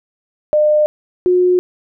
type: tone pair in turn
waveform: sine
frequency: 604 / 361.5 Hz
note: D5 / F#4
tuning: +48 / -40 cents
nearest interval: major sixth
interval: 888 cents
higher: first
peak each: -9 dBFS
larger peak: neither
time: 0.53-0.86 / 1.26-1.59 s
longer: neither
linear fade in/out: 0 ms
effects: none